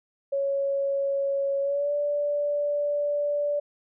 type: tone with pitch glide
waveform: sine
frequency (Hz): 554.4 to 582.3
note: C#5 to D5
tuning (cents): 0 to -15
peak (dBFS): -23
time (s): 0.32-3.6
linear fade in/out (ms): 10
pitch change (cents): +85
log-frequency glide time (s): 1.61-1.93
effects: none